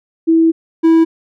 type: tone pair in turn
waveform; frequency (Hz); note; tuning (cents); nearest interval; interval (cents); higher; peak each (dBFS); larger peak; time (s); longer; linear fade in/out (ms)
sine / triangle; 326.7 / 326.7; E4 / E4; -15 / -15; unison; 0; neither; -7 / -4; second; 0.27-0.52 / 0.83-1.05; first; 20
effects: none